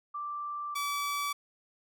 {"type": "tone pair in turn", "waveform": ["sine", "sawtooth"], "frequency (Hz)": [1174.7, 1149.9], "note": ["D6", "D6"], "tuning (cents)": [0, -37], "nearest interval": "unison", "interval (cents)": 37, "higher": "first", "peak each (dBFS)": [-34, -27], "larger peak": "second", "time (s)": [[0.14, 0.75], [0.75, 1.33]], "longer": "first", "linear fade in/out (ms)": 10, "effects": []}